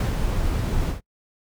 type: noise with ADSR envelope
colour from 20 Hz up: brown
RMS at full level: -20 dBFS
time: 0-1.01 s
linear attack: 4 ms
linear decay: 130 ms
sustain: -3 dB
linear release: 130 ms
effects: noise-tail reverb RT60 0.1 s tail -25 dB re dry